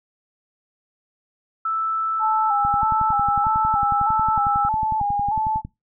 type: tone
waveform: sine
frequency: 1318.5 Hz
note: E6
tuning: in tune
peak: -20 dBFS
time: 1.65-4.69 s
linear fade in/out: 5 ms
type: tone with vibrato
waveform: sine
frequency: 843 Hz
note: G#5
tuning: 26 cents sharp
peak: -19 dBFS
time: 2.19-5.62 s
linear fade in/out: 50 ms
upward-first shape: square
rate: 1.6 Hz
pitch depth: 57 cents each way
type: click train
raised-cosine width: 5 ms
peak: -19 dBFS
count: 34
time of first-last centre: 2.65-5.65 s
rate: 11 Hz
effects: noise-tail reverb RT60 0.2 s tail -22 dB re dry